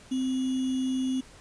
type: tone with sample-and-hold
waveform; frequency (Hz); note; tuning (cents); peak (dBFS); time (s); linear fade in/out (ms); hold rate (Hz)
sine; 260; C4; -11; -25; 0.11-1.21; 10; 3150
effects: pink hiss -52 dBFS RMS until 1.4 s + resampled to 22050 Hz